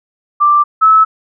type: tone pair in turn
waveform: sine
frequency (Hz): 1178 / 1300.1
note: D6 / E6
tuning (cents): +5 / -24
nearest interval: major second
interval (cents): 171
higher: second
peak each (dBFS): -6 / -4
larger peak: second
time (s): 0.4-0.64 / 0.81-1.05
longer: neither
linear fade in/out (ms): 20
effects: none